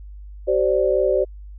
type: chord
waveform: sine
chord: G suspended fourth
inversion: none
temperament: equal with one note detuned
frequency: 382.6 / 523.3 / 587.3 Hz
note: G4 / C5 / D5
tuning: -42 / 0 / 0 cents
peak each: -20 dBFS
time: 0.47-1.25 s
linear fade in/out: 20 ms
effects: added 50 Hz sine -35 dBFS peak until 1.58 s